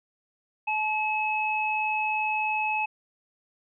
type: tone pair together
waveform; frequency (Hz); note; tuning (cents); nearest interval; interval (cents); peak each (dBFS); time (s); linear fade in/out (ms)
sine; 860 / 2577; A5 / E7; -40 / -40; octave + perfect fifth; 1900; -27; 0.67-2.86; 10
effects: none